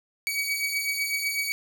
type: beating tone pair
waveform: sawtooth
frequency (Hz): 2263 / 2271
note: C#7 / C#7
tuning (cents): +35 / +41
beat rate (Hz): 8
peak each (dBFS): -24 / -28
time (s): 0.27-1.52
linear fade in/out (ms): 0
effects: none